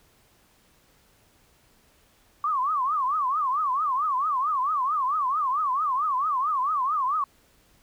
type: tone with vibrato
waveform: sine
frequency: 1131 Hz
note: C#6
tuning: 34 cents sharp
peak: -22 dBFS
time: 2.44-7.24 s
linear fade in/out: 2 ms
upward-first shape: triangle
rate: 4.5 Hz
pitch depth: 240 cents each way
effects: pink hiss -61 dBFS RMS until 7.82 s